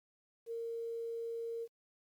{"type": "tone with quantisation", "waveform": "sine", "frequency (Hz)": 461.5, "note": "A#4", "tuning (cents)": -17, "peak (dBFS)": -37, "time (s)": [0.46, 1.68], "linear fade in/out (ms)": 50, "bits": 11, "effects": ["MP3 96 kbps"]}